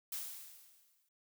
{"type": "noise with exponential decay", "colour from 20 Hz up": "blue", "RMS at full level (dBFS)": -39, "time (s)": [0.12, 1.09], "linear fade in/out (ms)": 5, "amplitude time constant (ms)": 210, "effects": []}